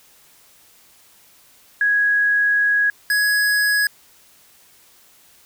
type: tone pair in turn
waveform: sine / square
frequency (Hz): 1661.2 / 1671.8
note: G#6 / G#6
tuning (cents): 0 / +11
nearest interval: unison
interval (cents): 11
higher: second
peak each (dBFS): -14 / -16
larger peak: first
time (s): 1.81-2.9 / 3.1-3.87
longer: first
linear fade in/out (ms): 2
effects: white hiss -52 dBFS RMS until 5.45 s